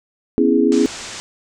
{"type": "chord", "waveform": "sine", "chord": "C# minor seventh", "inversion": "third", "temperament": "equal with one note detuned", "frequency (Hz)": [246.9, 274.6, 329.6, 415.3], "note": ["B3", "C#4", "E4", "G#4"], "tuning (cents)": [0, -16, 0, 0], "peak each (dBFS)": -17, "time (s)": [0.38, 0.86], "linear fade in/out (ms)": 0}
{"type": "low-pass noise", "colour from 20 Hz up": "white", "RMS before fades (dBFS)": -32, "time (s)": [0.72, 1.2], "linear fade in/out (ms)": 0, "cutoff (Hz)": 7900, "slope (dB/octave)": 48}
{"effects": []}